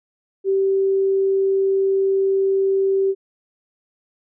sine tone, 388 Hz, G4, 18 cents flat, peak -15 dBFS, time 0.44-3.15 s, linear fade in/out 50 ms, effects none

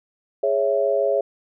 sine chord, C# minor, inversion second, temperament equal with one note detuned, 415.3 / 554.4 / 661.2 Hz, G#4 / C#5 / E5, 0 / 0 / +5 cents, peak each -23 / -20 / -23 dBFS, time 0.43-1.21 s, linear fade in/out 5 ms, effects none

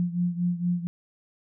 sine beating tone pair, 174.61 / 178.91 Hz, F3 / F3, 0 / +42 cents, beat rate 4.3 Hz, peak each -25 / -29 dBFS, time 0-0.87 s, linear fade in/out 0 ms, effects none

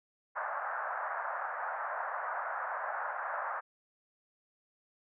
white band-pass noise, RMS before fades -37 dBFS, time 0.35-3.61 s, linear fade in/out 20 ms, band 600 to 1600 Hz, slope 48 dB/octave, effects none

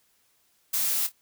blue noise with echo, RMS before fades -26 dBFS, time 0.73-1.07 s, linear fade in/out 10 ms, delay 26 ms, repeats 2, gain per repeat -13 dB, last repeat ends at 1.122 s, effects white hiss -67 dBFS RMS until 1.21 s

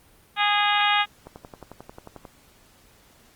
harmonic tone, 412.2 Hz, G#4, 13 cents flat, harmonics 2 / 3 / 4 / 5 / 6 / 7 / 8 / 9, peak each -23 / -25 / -26 / -27 / -28 / -28 / -29 / -30 dBFS, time 0.36-1.06 s, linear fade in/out 50 ms
click train, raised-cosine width 1 ms, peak -25 dBFS, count 12, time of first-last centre 1.27-2.252 s, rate 11.2 Hz
effects pink hiss -56 dBFS RMS until 3.35 s + Opus 32 kbps

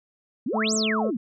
sine exponential two-way sweep, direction up then down, 203.8 to 8372 to 203.8 Hz, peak -24 dBFS, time 0.46-1.17 s, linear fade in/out 5 ms, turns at 0.74 s
harmonic tone, 217.9 Hz, A3, 17 cents flat, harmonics 1 / 2 / 3 / 5 / 6, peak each -25 / -29 / -34 / -43 / -43 dBFS, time 0.53-1.11 s, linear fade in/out 20 ms
effects none

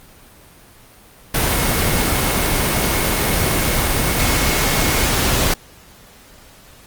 sine tone in noise, 2177 Hz, C#7, 32 cents flat, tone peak -28 dBFS, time 1.51-5.06 s, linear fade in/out 5 ms, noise pink, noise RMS -17 dBFS, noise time 1.34-5.54 s, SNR -14 dB, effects pink hiss -45 dBFS RMS until 6.86 s + Opus 32 kbps

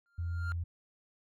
triangle tone with exponential growth, 1396.9 Hz, F6, in tune, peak -33 dBFS, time 0.06-0.52 s, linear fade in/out 0 ms, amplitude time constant 100 ms
sine tone, 85.2 Hz, F2, 42 cents flat, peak -32 dBFS, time 0.18-0.64 s, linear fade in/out 10 ms
effects tanh soft clip ceiling -23 dBFS

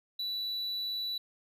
triangle tone, 3951 Hz, B7, in tune, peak -31 dBFS, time 0.19-1.18 s, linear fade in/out 5 ms, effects none

